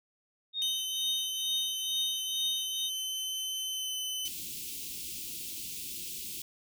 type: tone with tremolo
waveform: sine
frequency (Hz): 3700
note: A#7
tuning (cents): -14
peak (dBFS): -28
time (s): 0.53-2.9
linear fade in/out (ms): 50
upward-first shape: triangle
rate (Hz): 2.2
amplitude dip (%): 95
type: tone with pitch glide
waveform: sawtooth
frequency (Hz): 3059 to 3034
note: G7 to F#7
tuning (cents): -43 to +43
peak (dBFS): -30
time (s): 0.62-4.28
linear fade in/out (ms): 0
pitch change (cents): -14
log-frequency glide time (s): 3.7-3.97
type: band-stop noise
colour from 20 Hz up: white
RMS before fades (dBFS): -40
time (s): 4.25-6.42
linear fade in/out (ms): 2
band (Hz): 380 to 2500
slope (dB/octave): 48
effects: none